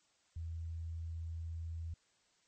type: tone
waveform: sine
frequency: 82.41 Hz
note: E2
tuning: in tune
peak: -39 dBFS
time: 0.36-1.94 s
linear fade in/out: 5 ms
effects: white hiss -73 dBFS RMS until 2.47 s + MP3 32 kbps